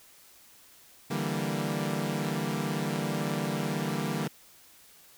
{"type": "chord", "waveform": "sawtooth", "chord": "E half-diminished seventh", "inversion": "third", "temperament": "equal", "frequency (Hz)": [146.83, 164.81, 196, 233.1], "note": ["D3", "E3", "G3", "Bb3"], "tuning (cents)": [0, 0, 0, 0], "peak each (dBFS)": [-30, -31, -30, -31], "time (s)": [1.1, 4.28], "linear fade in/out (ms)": 10, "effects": ["white hiss -56 dBFS RMS until 5.17 s"]}